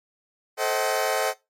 sawtooth chord, A diminished seventh, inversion none, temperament just, 440 / 528 / 633.6 / 760.3 Hz, A4 / C5 / Eb5 / Gb5, 0 / +16 / +31 / +47 cents, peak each -24 dBFS, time 0.57-1.34 s, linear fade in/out 50 ms, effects noise-tail reverb RT60 0.2 s tail -17 dB re dry + MP3 64 kbps

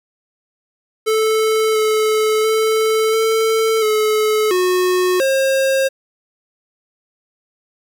square tone with pitch steps, 438 / 433.1 / 439.1 / 444.5 / 430 / 364.9 / 536 Hz, A4 / A4 / A4 / A4 / A4 / F#4 / C5, -8 / -27 / -4 / +18 / -40 / -24 / +42 cents, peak -14 dBFS, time 1.06-5.89 s, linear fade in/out 20 ms, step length 690 ms, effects 9-bit

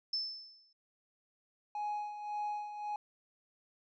sine tone with exponential decay, 5274 Hz, E8, in tune, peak -29 dBFS, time 0.13-0.73 s, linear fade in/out 5 ms, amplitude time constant 130 ms
triangle tone with tremolo, 835 Hz, G#5, 9 cents sharp, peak -31 dBFS, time 1.75-2.96 s, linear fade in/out 2 ms, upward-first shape sine, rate 1.8 Hz, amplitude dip 65%
effects tanh soft clip ceiling -28 dBFS + resampled to 16000 Hz

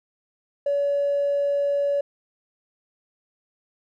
triangle tone with tanh clipping, 568 Hz, C#5, 42 cents sharp, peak -19 dBFS, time 0.66-2.01 s, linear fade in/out 5 ms, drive 1 dB, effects none

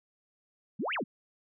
sine exponential two-way sweep, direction up then down, 161.5 to 3141 to 161.5 Hz, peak -30 dBFS, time 0.79-1.04 s, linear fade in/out 10 ms, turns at 0.94 s, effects none

